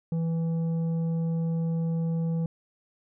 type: tone with tanh clipping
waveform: sine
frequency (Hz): 164.81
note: E3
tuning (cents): 0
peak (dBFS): -26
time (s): 0.12-2.46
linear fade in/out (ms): 2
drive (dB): 7
effects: none